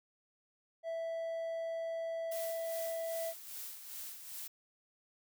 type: tone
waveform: triangle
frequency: 659.3 Hz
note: E5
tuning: in tune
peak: -34 dBFS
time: 0.83-3.34 s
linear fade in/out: 50 ms
type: noise with tremolo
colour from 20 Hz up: blue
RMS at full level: -44 dBFS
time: 2.31-4.48 s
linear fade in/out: 10 ms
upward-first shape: sine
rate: 2.5 Hz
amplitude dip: 55%
effects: none

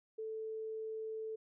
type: tone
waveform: sine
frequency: 440 Hz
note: A4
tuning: in tune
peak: -39 dBFS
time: 0.18-1.36 s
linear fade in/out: 10 ms
effects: none

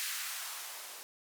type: noise with band-pass filter sweep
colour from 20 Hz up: violet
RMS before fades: -41 dBFS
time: 0-1.03 s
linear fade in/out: 0 ms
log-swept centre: 1900 to 480 Hz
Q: 1.3
effects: none

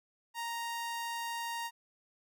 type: tone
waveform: sawtooth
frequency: 932.3 Hz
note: A#5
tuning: in tune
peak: -32 dBFS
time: 0.34-1.71 s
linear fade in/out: 50 ms
effects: none

